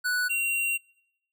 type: tone pair in turn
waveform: square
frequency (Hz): 1480 / 2751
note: F#6 / F7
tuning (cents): 0 / -27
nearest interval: major seventh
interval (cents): 1073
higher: second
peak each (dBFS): -25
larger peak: neither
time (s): 0.04-0.29 / 0.29-0.78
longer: second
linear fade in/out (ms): 20
effects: noise-tail reverb RT60 0.8 s tail -25 dB re dry

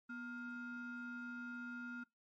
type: ring-modulated tone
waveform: triangle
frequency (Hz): 582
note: D5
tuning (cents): -16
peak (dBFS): -39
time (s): 0.09-2.04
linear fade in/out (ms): 10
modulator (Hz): 826
effects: noise-tail reverb RT60 0.2 s tail -24 dB re dry + MP3 32 kbps

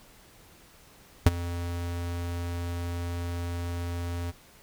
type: tone with ADSR envelope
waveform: square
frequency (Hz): 86.5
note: F2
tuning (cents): -16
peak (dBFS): -12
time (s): 1.26-4.32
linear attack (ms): 5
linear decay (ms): 28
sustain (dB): -19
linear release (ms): 24
effects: pink hiss -55 dBFS RMS until 4.62 s

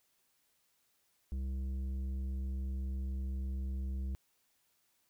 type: tone with tanh clipping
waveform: sine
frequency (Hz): 66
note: C2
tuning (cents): +16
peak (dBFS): -36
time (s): 1.32-4.15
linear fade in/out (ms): 0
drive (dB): 9
effects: white hiss -75 dBFS RMS until 5.09 s

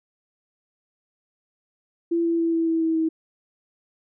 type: tone with pitch steps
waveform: sine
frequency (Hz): 337.4 / 334.7 / 332 / 329.3 / 326.7 / 324 / 321.4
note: E4 / E4 / E4 / E4 / E4 / E4 / E4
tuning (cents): +40 / +26 / +12 / -2 / -15 / -30 / -44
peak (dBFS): -19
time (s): 2.11-3.09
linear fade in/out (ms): 10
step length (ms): 140
effects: none

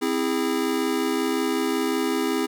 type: chord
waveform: square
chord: C augmented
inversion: none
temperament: just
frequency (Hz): 261.6 / 327 / 408.8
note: C4 / E4 / G#4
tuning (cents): 0 / -14 / -27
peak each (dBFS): -27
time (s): 0.01-2.47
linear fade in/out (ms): 20
effects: none

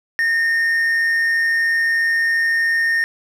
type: tone with amplitude modulation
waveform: triangle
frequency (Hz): 1833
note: A#6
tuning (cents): -30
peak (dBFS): -12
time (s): 0.19-3.04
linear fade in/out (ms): 0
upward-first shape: sine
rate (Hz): 163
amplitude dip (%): 25
effects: none

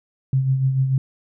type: tone with tremolo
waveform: sine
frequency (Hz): 132.9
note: C3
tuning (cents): +27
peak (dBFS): -14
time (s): 0.33-0.98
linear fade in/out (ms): 2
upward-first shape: sine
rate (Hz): 6.8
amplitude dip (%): 50
effects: none

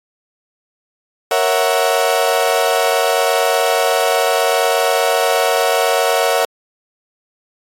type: chord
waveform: 35% pulse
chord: F# dominant seventh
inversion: first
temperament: equal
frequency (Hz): 466.2 / 554.4 / 659.3 / 740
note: A#4 / C#5 / E5 / F#5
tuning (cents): 0 / 0 / 0 / 0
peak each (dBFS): -17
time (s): 1.31-6.45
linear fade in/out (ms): 2
effects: AAC 48 kbps

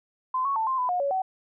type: tone with pitch steps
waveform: sine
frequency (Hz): 1029 / 1108 / 887 / 1049 / 1001 / 719 / 561 / 756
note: C6 / C#6 / A5 / C6 / B5 / F#5 / C#5 / F#5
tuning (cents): -29 / -1 / +14 / +4 / +23 / -50 / +21 / +37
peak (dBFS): -23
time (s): 0.34-1.22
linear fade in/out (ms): 5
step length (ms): 110
effects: none

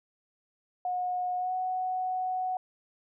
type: tone with pitch glide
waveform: sine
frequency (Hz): 725 to 741.1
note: F#5 to F#5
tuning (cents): -35 to +3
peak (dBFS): -28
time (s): 0.85-2.57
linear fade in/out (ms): 2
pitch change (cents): +38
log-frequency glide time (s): 1.37-1.53
effects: none

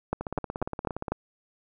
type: two click trains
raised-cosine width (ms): 1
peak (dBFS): -12 / -18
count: 5 / 16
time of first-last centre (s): 0.13-1.12 / 0.21-1.082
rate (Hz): 4.04 / 17.2
effects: none

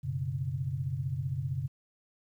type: chord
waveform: sine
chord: F# suspended fourth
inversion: none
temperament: just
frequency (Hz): 92.5 / 123.33 / 138.75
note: F#2 / B2 / C#3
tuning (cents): 0 / -2 / +2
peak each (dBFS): -38 / -35 / -33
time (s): 0.03-1.68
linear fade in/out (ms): 20
effects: 11-bit

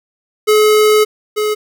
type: tone pair in turn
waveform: square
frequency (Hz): 426.7 / 424.8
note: G#4 / G#4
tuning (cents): +47 / +39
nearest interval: unison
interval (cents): 8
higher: first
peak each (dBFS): -8 / -14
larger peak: first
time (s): 0.47-1.05 / 1.36-1.55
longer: first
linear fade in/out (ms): 20
effects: none

